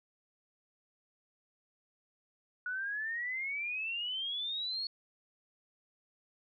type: exponential sweep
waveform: sine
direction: up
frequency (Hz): 1456 to 4389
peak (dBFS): -34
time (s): 2.66-4.87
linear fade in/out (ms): 2
effects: none